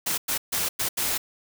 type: noise bursts at uneven times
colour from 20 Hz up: white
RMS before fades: -26 dBFS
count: 5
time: 0.06-0.18 / 0.28-0.38 / 0.52-0.69 / 0.79-0.89 / 0.97-1.18 s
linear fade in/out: 10 ms
effects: none